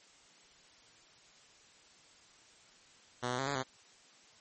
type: tone with pitch steps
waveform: 5% pulse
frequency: 123.3 / 124.7 / 134.7 / 141.5 / 130.7 Hz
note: B2 / B2 / C#3 / C#3 / C3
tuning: -2 / +17 / -49 / +36 / -1 cents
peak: -22 dBFS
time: 3.22-3.635 s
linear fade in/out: 20 ms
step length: 83 ms
effects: white hiss -61 dBFS RMS until 4.4 s + MP3 32 kbps